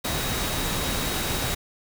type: tone in noise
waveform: sine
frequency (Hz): 3805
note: A#7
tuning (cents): +35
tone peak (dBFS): -36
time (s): 0.04-1.55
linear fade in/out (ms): 10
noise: pink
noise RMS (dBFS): -27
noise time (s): 0.04-1.55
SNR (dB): -12
effects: none